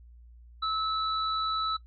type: tone pair together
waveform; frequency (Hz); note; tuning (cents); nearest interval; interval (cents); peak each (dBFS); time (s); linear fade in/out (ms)
sine; 1300 / 3950; E6 / B7; -24 / 0; octave + perfect fifth; 1924; -28 / -33; 0.62-1.77; 10
effects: noise-tail reverb RT60 0.1 s tail -17 dB re dry + added 59 Hz sine -49 dBFS peak until 1.86 s